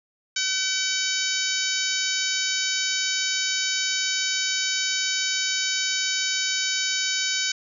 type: harmonic tone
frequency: 761 Hz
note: F#5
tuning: 48 cents sharp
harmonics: 2 / 3 / 4 / 5 / 6 / 7 / 8 / 9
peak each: -31 / -31 / -31 / -31 / -31 / -31 / -31 / -31 dBFS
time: 0.36-7.52 s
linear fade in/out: 5 ms
effects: none